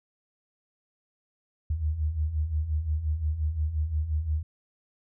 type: beating tone pair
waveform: sine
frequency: 73.2 / 78.9 Hz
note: D2 / D#2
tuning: -5 / +25 cents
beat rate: 5.7 Hz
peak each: -32 / -26 dBFS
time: 1.7-4.43 s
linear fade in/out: 5 ms
effects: none